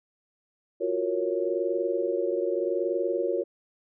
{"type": "chord", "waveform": "sine", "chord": "Gb major seventh", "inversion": "third", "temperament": "equal", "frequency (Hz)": [349.2, 370, 466.2, 554.4], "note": ["F4", "Gb4", "Bb4", "Db5"], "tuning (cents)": [0, 0, 0, 0], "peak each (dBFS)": -30, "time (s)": [0.8, 3.44], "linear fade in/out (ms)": 20, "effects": []}